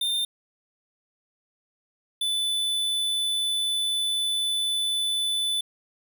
square tone pair in turn, 3611 / 3496 Hz, A7 / A7, +44 / -12 cents, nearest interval minor second, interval 56 cents, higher first, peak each -24 dBFS, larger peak neither, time 0.01-0.25 / 2.21-5.61 s, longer second, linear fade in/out 5 ms, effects none

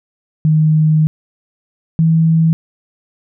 sine tone pair in turn, 155.56 / 162.29 Hz, D#3 / E3, 0 / -27 cents, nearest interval minor second, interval 73 cents, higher second, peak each -8 dBFS, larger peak neither, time 0.45-1.07 / 1.99-2.53 s, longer first, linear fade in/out 0 ms, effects none

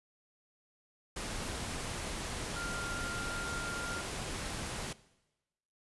sine tone in noise, 1396.9 Hz, F6, in tune, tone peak -39 dBFS, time 2.56-4.01 s, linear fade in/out 5 ms, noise pink, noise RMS -39 dBFS, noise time 1.16-4.93 s, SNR -3 dB, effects noise-tail reverb RT60 1.0 s tail -19 dB re dry + resampled to 24000 Hz

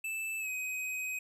square tone with pitch glide, 2637 to 2519 Hz, E7 to D#7, 0 to +21 cents, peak -35 dBFS, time 0.04-1.19 s, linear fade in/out 5 ms, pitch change -79 cents, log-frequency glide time 0.39-0.49 s, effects resampled to 32000 Hz

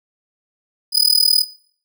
40% pulse tone with amplitude modulation, 4978 Hz, D#8, in tune, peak -6 dBFS, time 0.92-1.45 s, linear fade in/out 50 ms, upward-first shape sine, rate 39.1 Hz, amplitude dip 100%, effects noise-tail reverb RT60 0.5 s tail -17 dB re dry

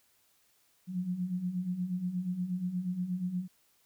sine beating tone pair, 174.61 / 183.01 Hz, F3 / F#3, 0 / -19 cents, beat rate 8.4 Hz, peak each -38 / -32 dBFS, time 0.87-3.48 s, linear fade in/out 50 ms, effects white hiss -69 dBFS RMS until 3.85 s

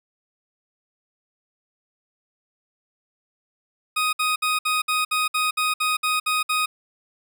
20% pulse tone bursts, 1249 Hz, D#6, 6 cents sharp, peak -15 dBFS, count 12, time 3.96-6.66 s, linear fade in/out 10 ms, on 170 ms, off 60 ms, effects none

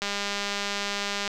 click train, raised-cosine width 0.2 ms, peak -12 dBFS, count 255, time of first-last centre 0.02-1.277 s, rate 202 Hz, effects none

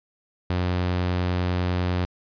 sawtooth tone, 90 Hz, F#2, 47 cents flat, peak -18 dBFS, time 0.5-2.05 s, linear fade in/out 0 ms, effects resampled to 11025 Hz

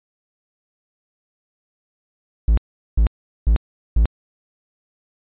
triangle tone bursts, 55 Hz, A1, in tune, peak -9 dBFS, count 4, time 2.48-4.056 s, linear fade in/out 0 ms, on 94 ms, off 400 ms, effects resampled to 8000 Hz

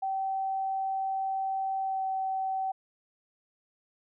sine tone with pitch glide, 771 to 765.2 Hz, G5 to G5, -29 to -42 cents, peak -28 dBFS, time 0.02-2.72 s, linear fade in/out 10 ms, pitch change -13 cents, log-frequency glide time 1.82-2.04 s, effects none

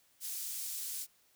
pink high-pass noise, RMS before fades -40 dBFS, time 0.2-1.07 s, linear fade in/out 50 ms, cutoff 7100 Hz, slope 12 dB/octave, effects white hiss -69 dBFS RMS until 1.35 s

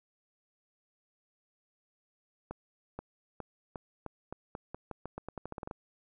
accelerating click train, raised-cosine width 1 ms, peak -25 dBFS, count 19, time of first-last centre 2.51-5.712 s, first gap 480 ms, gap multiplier 0.86, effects none

